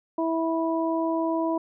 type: harmonic tone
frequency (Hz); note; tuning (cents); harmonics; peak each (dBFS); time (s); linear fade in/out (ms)
327.1; E4; -13; 1 / 2 / 3; -25 / -28 / -30; 0.18-1.58; 5
effects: none